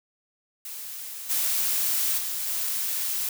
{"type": "noise with level steps", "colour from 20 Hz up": "blue", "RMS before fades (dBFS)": [-37, -25, -30, -28], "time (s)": [0.65, 3.29], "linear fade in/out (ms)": 2, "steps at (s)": [1.29, 2.17, 2.47], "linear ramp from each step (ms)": 20, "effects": []}